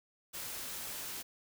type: noise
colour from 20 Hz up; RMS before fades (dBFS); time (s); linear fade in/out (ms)
white; -42; 0.33-1.23; 20
effects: none